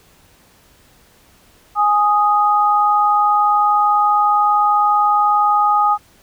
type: tone pair together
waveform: sine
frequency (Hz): 830.6 / 1244.5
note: G#5 / D#6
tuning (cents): 0 / 0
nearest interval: perfect fifth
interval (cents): 700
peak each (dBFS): -14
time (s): 1.75-5.98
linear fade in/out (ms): 50
effects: pink hiss -51 dBFS RMS until 6.22 s

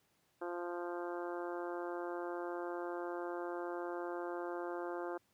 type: harmonic tone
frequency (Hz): 174.61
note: F3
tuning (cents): 0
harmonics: 2 / 3 / 4 / 5 / 6 / 7 / 8 / 9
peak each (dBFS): -41 / -45 / -47 / -49 / -51 / -52 / -53 / -54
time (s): 0.41-5.18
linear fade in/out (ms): 10
effects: pink hiss -75 dBFS RMS until 5.33 s + high-pass 100 Hz 12 dB/octave

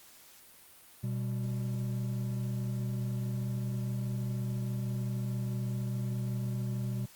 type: tone pair together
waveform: triangle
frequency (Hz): 122.99 / 196.7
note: B2 / G3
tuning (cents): -7 / +6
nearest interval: minor sixth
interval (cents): 813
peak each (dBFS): -30 / -36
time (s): 1.03-7.06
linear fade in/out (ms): 10
effects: white hiss -56 dBFS RMS until 7.15 s + Opus 48 kbps

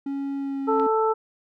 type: tone with pitch glide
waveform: triangle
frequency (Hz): 277.2 to 273.2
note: C#4 to C#4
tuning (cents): 0 to -25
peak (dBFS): -24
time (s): 0.06-0.87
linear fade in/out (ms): 5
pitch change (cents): -25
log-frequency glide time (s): 0.37-0.64
type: harmonic tone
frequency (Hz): 440.8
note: A4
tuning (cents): +3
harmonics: 1 / 2 / 3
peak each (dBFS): -21 / -24 / -26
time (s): 0.67-1.14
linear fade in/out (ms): 20
type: click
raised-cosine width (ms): 0.3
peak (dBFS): -24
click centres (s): 0.798
effects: none

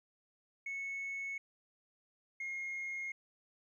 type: tone pair in turn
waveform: sine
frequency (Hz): 2203 / 2145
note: C#7 / C7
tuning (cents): -11 / +42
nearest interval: unison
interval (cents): 47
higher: first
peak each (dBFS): -36 / -36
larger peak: neither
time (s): 0.66-1.38 / 2.4-3.12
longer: neither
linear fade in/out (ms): 5
effects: tanh soft clip ceiling -36 dBFS + 13-bit

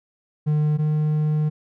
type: tone pair in turn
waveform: triangle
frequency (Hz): 151.1 / 152.5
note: D3 / D#3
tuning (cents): +50 / -34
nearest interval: unison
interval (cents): 16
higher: second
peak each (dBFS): -15 / -16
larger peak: first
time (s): 0.46-0.78 / 0.78-1.5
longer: second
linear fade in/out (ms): 20
effects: none

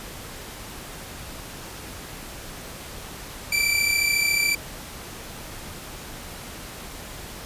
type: tone pair together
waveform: sawtooth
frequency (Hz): 2326 / 2360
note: D7 / D7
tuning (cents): -17 / +8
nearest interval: unison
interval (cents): 25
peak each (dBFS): -18 / -21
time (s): 3.52-4.55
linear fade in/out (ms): 5
effects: pink hiss -38 dBFS RMS until 7.45 s + resampled to 32000 Hz

